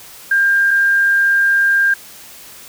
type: tone pair in turn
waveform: sine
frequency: 1599 / 1599 Hz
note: G6 / G6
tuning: +34 / +34 cents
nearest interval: unison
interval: 0 cents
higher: neither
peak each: -10 dBFS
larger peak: neither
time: 0.31-0.71 / 0.71-1.94 s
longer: second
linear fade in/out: 5 ms
effects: white hiss -38 dBFS RMS until 2.68 s